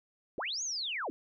sine linear two-way sweep, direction up then down, 233.1 to 6750 to 233.1 Hz, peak -33 dBFS, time 0.38-1.1 s, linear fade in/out 0 ms, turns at 0.63 s, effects none

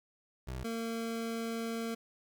25% pulse tone pair in turn, 64.1 / 228.4 Hz, C2 / A#3, -35 / -35 cents, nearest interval octave + minor seventh, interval 2200 cents, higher second, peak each -34 / -31 dBFS, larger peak second, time 0.47-0.64 / 0.64-1.95 s, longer second, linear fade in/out 10 ms, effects 11-bit

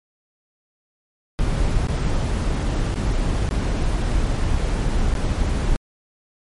brown noise with dropouts, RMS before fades -20 dBFS, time 1.39-5.76 s, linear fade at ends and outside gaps 0 ms, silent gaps 1.871-1.885 / 2.942-2.958 / 3.49-3.51 / 5.14-5.152 s, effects MP3 48 kbps

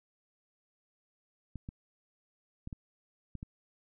clicks, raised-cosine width 5 ms, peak -28 dBFS, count 6, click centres 1.557 / 1.689 / 2.674 / 2.728 / 3.353 / 3.429 s, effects none

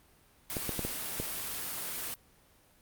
white noise, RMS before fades -37 dBFS, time 0.5-2.14 s, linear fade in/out 0 ms
clicks, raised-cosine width 2 ms, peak -20 dBFS, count 5, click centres 0.568 / 0.693 / 0.793 / 0.85 / 1.2 s
effects pink hiss -63 dBFS RMS until 2.81 s + Opus 32 kbps

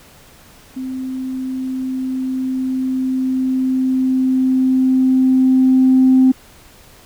sine tone with level ramp, 259.9 Hz, C4, 11 cents flat, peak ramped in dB -22 to -6 dBFS, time 0.76-6.32 s, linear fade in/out 10 ms, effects tanh soft clip ceiling -3 dBFS + pink hiss -45 dBFS RMS until 7.05 s

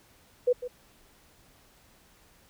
sine tone with echo, 493.9 Hz, B4, in tune, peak -19 dBFS, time 0.47-0.53 s, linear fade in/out 10 ms, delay 150 ms, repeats 1, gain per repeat -13 dB, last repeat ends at 0.68 s, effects pink hiss -60 dBFS RMS until 2.49 s

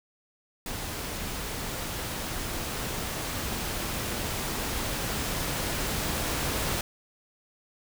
pink noise with level ramp, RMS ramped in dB -35 to -29 dBFS, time 0.66-6.81 s, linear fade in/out 2 ms, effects none

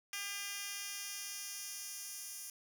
10% pulse tone with high-pass filter sweep, 402 Hz, G4, 44 cents sharp, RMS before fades -44 dBFS, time 0.13-2.5 s, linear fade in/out 2 ms, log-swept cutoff 2700 to 7500 Hz, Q 0.93, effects 10-bit

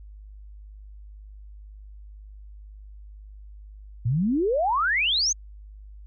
sine exponential sweep, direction up, 108.1 to 6645 Hz, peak -20 dBFS, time 4.05-5.33 s, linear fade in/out 10 ms, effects added 51 Hz sine -41 dBFS peak until 6.06 s

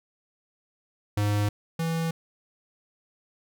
square tone pair in turn, 103.5 / 164.3 Hz, G#2 / E3, -5 / -5 cents, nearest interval minor sixth, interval 800 cents, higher second, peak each -23 / -26 dBFS, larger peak first, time 1.17-1.49 / 1.79-2.11 s, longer neither, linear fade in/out 5 ms, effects none

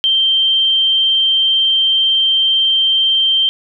sine tone, 3141 Hz, G7, 3 cents sharp, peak -10 dBFS, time 0.04-3.49 s, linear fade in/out 0 ms, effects none

